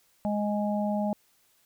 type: harmonic tone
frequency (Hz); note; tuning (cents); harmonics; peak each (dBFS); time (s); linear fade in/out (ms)
207.7; G#3; 0; 1 / 3 / 4; -27 / -31 / -34; 0.25-1.13; 0
effects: white hiss -66 dBFS RMS until 1.65 s